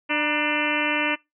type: harmonic tone with a mistuned harmonic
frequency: 297.7 Hz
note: D4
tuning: 24 cents sharp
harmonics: 1 / 2 / 3 / 4 / 5 / 6 / 7 / 8 / 9 / 10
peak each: -28 / -31 / -30 / -33 / -31 / -30 / -30 / -28 / -28 / -34 dBFS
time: 0.09-1.16 s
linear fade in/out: 20 ms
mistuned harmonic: 3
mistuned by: +98 cents
effects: noise-tail reverb RT60 0.2 s tail -24 dB re dry